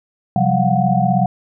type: tone cluster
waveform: sine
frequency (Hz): 132.4 / 177.9 / 194 / 707 / 744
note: C3 / F3 / G3 / F5 / F#5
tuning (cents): +21 / +32 / -18 / +21 / +9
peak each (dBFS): -19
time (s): 0.36-1.26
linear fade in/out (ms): 2
effects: none